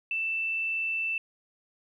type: tone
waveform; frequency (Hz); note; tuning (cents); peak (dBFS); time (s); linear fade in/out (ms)
sine; 2659; E7; +14; -27; 0.11-1.18; 2
effects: 11-bit